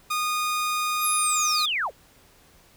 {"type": "tone", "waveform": "sawtooth", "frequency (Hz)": 1230, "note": "D#6", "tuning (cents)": -20, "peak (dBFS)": -20, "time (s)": [0.1, 1.66], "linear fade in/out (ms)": 10}
{"type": "linear sweep", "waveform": "sine", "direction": "down", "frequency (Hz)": [11950, 363.3], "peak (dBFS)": -23, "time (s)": [1, 1.91], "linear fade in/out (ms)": 50}
{"effects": ["pink hiss -56 dBFS RMS until 2.76 s"]}